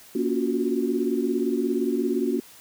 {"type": "tone cluster", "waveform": "sine", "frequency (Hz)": [237, 282.5, 354, 371.3], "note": ["A#3", "C#4", "F4", "F#4"], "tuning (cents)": [29, 33, 23, 6], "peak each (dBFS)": [-27, -27, -28, -27], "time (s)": [0.15, 2.4], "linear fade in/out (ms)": 5, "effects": ["white hiss -49 dBFS RMS until 2.6 s"]}